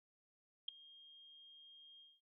sine tone with ADSR envelope, 3226 Hz, G7, 49 cents sharp, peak -34 dBFS, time 0.68-2.21 s, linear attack 6 ms, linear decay 4 ms, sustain -24 dB, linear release 210 ms, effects none

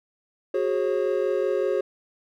triangle chord, F# suspended second, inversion none, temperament equal with one note detuned, 370 / 415.3 / 540.8 Hz, F#4 / G#4 / C#5, 0 / 0 / -43 cents, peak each -24 dBFS, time 0.54-1.81 s, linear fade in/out 5 ms, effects none

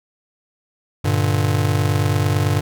square chord, G minor, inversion none, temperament just, 98 / 117.6 / 147 Hz, G2 / Bb2 / D3, 0 / +16 / +2 cents, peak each -19 / -23 / -22 dBFS, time 1.04-2.61 s, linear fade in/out 10 ms, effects none

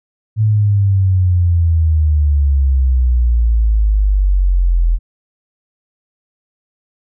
sine exponential sweep, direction down, 110 to 41.13 Hz, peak -9 dBFS, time 0.36-4.99 s, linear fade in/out 50 ms, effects none

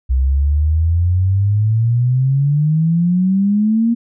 sine exponential sweep, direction up, 63.1 to 236.4 Hz, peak -11 dBFS, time 0.09-3.95 s, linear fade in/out 20 ms, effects none

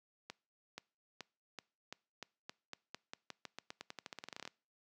accelerating click train, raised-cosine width 0.2 ms, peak -27 dBFS, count 28, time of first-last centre 0.3-4.476 s, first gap 480 ms, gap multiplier 0.89, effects noise-tail reverb RT60 0.4 s tail -24 dB re dry + high-pass 150 Hz 12 dB/octave

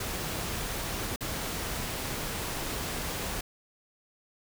pink noise with dropouts, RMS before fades -34 dBFS, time 0-3.41 s, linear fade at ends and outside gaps 5 ms, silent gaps 1.161-1.207 s, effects none

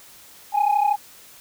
sine tone pair together, 813 / 845.7 Hz, G#5 / G#5, -37 / +31 cents, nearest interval minor second, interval 68 cents, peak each -17 / -18 dBFS, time 0.52-0.97 s, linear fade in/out 50 ms, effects tanh soft clip ceiling -13 dBFS + white hiss -47 dBFS RMS until 1.4 s

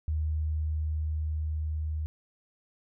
sine tone with level ramp, 77.4 Hz, D#2, 9 cents flat, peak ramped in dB -26 to -29 dBFS, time 0.08-2.06 s, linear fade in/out 0 ms, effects none

